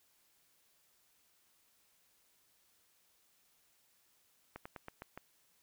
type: slowing click train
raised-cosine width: 0.5 ms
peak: -30 dBFS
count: 6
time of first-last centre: 4.56-5.176 s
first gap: 95 ms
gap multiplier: 1.13
effects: white hiss -72 dBFS RMS until 5.62 s

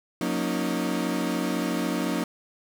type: chord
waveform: 35% pulse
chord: D# minor seventh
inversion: first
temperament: equal with one note detuned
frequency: 180.67 / 233.1 / 277.2 / 311.1 Hz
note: F#3 / A#3 / C#4 / D#4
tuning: -41 / 0 / 0 / 0 cents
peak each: -29 dBFS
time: 0.21-2.24 s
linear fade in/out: 2 ms
effects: none

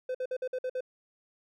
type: tone bursts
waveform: triangle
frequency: 510 Hz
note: C5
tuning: 44 cents flat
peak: -28 dBFS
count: 7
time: 0.09-0.807 s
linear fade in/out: 5 ms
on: 57 ms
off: 53 ms
effects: none

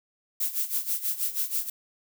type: noise with tremolo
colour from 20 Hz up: violet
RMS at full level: -26 dBFS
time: 0.4-1.7 s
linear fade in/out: 5 ms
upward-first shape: sine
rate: 6.2 Hz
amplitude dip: 80%
effects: none

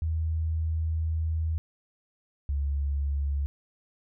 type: tone pair in turn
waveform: sine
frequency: 80.2 / 70.54 Hz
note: E2 / C#2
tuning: -47 / +31 cents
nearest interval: major second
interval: 222 cents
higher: first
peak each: -25 dBFS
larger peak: neither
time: 0.02-1.58 / 2.49-3.46 s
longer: first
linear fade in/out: 0 ms
effects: none

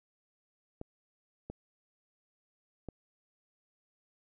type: clicks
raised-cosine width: 2 ms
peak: -27 dBFS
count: 3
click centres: 0.814 / 1.5 / 2.887 s
effects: none

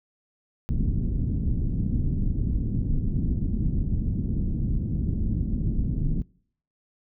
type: low-pass noise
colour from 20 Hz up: pink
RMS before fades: -25 dBFS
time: 0.69-6.22 s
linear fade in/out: 0 ms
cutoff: 250 Hz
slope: 24 dB/octave
effects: noise-tail reverb RT60 0.6 s tail -25 dB re dry

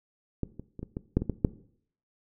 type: clicks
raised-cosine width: 3 ms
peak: -16 / -26 / -26 / -23 / -20 / -9 / -18 / -15 / -8 dBFS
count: 9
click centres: 0.433 / 0.596 / 0.793 / 0.83 / 0.969 / 1.17 / 1.22 / 1.297 / 1.448 s
effects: noise-tail reverb RT60 0.6 s tail -18 dB re dry

